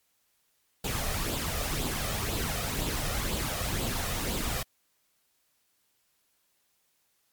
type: noise with flanger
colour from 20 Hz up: pink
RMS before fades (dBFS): -31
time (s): 0.84-4.63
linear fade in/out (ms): 5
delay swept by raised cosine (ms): 0.25 to 1.65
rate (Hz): 2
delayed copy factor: +0.5
effects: white hiss -72 dBFS RMS until 7.32 s + MP3 96 kbps